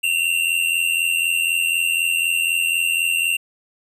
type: tone pair together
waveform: square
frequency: 2707 / 2791 Hz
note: E7 / F7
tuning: +45 / -2 cents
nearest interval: minor second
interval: 53 cents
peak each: -21 dBFS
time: 0.03-3.37 s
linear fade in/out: 10 ms
effects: resampled to 32000 Hz